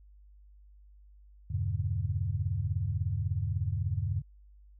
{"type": "chord", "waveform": "sine", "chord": "E diminished seventh", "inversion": "none", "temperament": "just", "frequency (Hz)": [82.41, 98.89, 118.67, 142.4], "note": ["E2", "G2", "Bb2", "Db3"], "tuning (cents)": [0, 16, 31, 47], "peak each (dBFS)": [-34, -31, -37, -37], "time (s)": [1.5, 4.22], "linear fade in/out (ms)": 10, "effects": ["added 50 Hz sine -53 dBFS peak until 4.79 s"]}